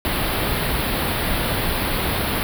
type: band-stop noise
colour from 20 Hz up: pink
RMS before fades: -22 dBFS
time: 0.05-2.43 s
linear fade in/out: 0 ms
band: 4500 to 10000 Hz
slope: 48 dB/octave
effects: none